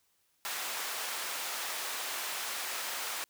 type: high-pass noise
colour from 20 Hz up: pink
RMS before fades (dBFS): -37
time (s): 0.45-3.24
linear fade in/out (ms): 0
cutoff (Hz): 880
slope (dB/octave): 12
effects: white hiss -73 dBFS RMS until 3.29 s